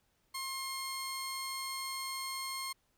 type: tone pair together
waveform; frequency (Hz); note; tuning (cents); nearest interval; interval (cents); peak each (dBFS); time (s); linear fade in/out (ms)
25% pulse; 1063 / 4311; C6 / C#8; +27 / -49; 2 octaves; 2424; -36 / -36; 0.34-2.73; 10
effects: pink hiss -75 dBFS RMS until 2.97 s